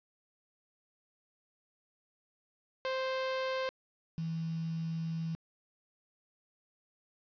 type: tone pair in turn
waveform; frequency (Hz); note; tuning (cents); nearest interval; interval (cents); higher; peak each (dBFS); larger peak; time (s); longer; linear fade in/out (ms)
sawtooth / sine; 523.3 / 163.36; C5 / E3; 0 / -15; octave + minor sixth; 2015; first; -28 / -33; first; 2.85-3.69 / 4.18-5.35; second; 0
effects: resampled to 11025 Hz + 9-bit

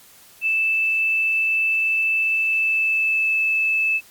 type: tone with pitch glide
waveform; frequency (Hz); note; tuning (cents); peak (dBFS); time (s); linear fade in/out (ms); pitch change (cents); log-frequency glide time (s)
sine; 2637 to 2620; E7 to E7; 0 to -11; -17; 0.41-4.01; 50; -11; 2.43-3.34
effects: white hiss -49 dBFS RMS until 4.1 s + Opus 48 kbps

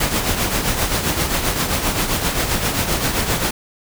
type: noise with tremolo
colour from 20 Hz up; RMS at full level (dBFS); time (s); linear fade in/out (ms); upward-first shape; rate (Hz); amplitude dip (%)
pink; -17; 0-3.51; 5; triangle; 7.6; 60
effects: none

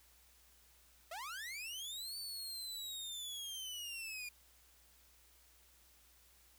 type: linear two-way sweep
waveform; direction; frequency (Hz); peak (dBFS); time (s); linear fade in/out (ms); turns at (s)
sawtooth; up then down; 610 to 4545 to 2409; -40; 1.11-4.29; 5; 2.17
effects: added 60 Hz sine -70 dBFS peak until 6.58 s + white hiss -67 dBFS RMS until 6.58 s

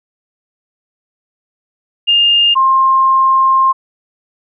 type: tone pair in turn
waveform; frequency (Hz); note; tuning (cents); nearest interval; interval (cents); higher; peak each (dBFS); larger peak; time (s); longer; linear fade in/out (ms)
sine; 2819 / 1060.5; F7 / C6; +16 / +23; octave + perfect fourth; 1693; first; -7; neither; 2.07-2.55 / 2.55-3.73; second; 20
effects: none

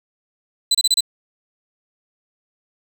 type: tone bursts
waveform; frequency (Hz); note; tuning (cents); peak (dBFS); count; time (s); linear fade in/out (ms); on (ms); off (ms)
30% pulse; 4012; B7; +26; -10; 5; 0.71-1.007; 5; 37; 28
effects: none

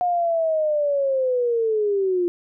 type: linear sweep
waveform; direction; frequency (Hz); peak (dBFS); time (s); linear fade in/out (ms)
sine; down; 720 to 345.3; -18; 0.01-2.28; 0
effects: none

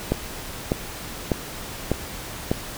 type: click train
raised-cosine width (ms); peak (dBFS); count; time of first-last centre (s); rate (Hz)
2; -6; 5; 0.12-2.515; 1.67
effects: pink hiss -35 dBFS RMS until 2.77 s

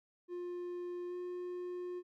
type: tone with pitch glide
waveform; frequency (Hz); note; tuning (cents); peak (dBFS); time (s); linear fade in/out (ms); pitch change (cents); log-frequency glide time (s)
triangle; 353.7 to 357.6; F4 to F4; +22 to +41; -37; 0.28-2.03; 50; +19; 1.08-1.14
effects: none

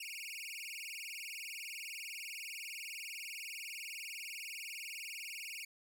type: tone with vibrato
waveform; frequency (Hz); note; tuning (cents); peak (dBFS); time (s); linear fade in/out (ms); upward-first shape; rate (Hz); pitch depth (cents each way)
sawtooth; 2489; D#7; 0; -40; 0-5.65; 5; sine; 20; 240
effects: none

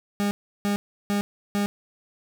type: tone bursts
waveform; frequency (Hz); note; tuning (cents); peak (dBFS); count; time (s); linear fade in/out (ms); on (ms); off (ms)
40% pulse; 203.3; G#3; -37; -21; 4; 0.2-1.66; 0; 110; 340
effects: none

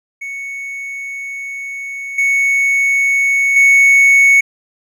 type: tone with level steps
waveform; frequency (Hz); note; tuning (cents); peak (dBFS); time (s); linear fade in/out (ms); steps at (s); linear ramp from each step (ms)
triangle; 2217; C#7; 0; -21 / -9 / -4; 0.21-4.41; 10; 2.18 / 3.56; 5
effects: none

